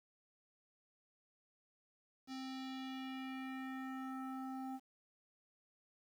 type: tone with low-pass filter sweep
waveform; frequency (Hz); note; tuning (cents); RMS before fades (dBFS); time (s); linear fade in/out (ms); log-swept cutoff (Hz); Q
square; 262.9; C4; +8; -45; 2.27-4.8; 50; 5200 to 900; 2.4
effects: 11-bit